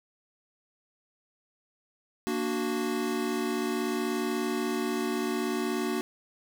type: chord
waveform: square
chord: Bb augmented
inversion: none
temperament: equal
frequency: 233.1 / 293.7 / 370 Hz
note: Bb3 / D4 / F#4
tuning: 0 / 0 / 0 cents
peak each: -33 / -34 / -32 dBFS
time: 2.27-6.01 s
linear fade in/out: 0 ms
effects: none